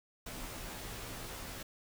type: noise with comb filter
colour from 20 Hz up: pink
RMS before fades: -44 dBFS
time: 0.26-1.63 s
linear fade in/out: 5 ms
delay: 14 ms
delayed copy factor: -0.8
effects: none